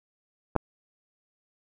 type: clicks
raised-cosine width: 1 ms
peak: -24 / -7 dBFS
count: 2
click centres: 0.554 / 0.563 s
effects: none